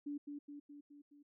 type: tone with echo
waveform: sine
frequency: 289.6 Hz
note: D4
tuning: 24 cents flat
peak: -39 dBFS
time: 0.06-0.18 s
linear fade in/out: 10 ms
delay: 210 ms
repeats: 5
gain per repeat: -4 dB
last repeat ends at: 1.23 s
effects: none